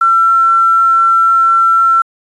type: tone with quantisation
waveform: sine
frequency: 1349 Hz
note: E6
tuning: 40 cents sharp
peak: -6 dBFS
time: 0.01-2.02 s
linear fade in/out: 5 ms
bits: 6
effects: resampled to 22050 Hz